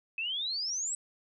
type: exponential sweep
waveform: sine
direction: up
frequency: 2548 to 8010 Hz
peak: -31 dBFS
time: 0.18-0.95 s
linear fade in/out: 2 ms
effects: none